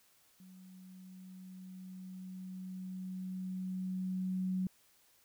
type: tone with level ramp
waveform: sine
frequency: 186 Hz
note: F#3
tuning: 9 cents sharp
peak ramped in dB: -53 to -31 dBFS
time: 0.4-4.67 s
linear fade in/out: 2 ms
effects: white hiss -68 dBFS RMS until 5.24 s